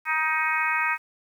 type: harmonic tone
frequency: 314.2 Hz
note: D#4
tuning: 17 cents sharp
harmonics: 3 / 4 / 5 / 6 / 7 / 8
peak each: -29 / -29 / -29 / -29 / -29 / -29 dBFS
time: 0.05-0.98 s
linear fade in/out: 50 ms
effects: 9-bit